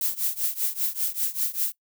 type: noise with tremolo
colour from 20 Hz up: violet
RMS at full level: -23 dBFS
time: 0.01-1.72 s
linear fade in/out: 2 ms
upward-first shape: triangle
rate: 5.1 Hz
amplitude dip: 95%
effects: noise-tail reverb RT60 0.1 s tail -20 dB re dry